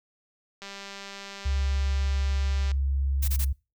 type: click train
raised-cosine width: 0.2 ms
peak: -23 dBFS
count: 416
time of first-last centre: 0.62-2.716 s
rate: 198 Hz
type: tone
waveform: sine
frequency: 68.3 Hz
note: C#2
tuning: 25 cents flat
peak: -23 dBFS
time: 1.45-3.53 s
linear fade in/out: 10 ms
type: noise bursts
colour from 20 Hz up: blue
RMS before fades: -32 dBFS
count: 3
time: 3.22-3.45 s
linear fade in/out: 10 ms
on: 62 ms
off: 22 ms
effects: noise-tail reverb RT60 0.3 s tail -24 dB re dry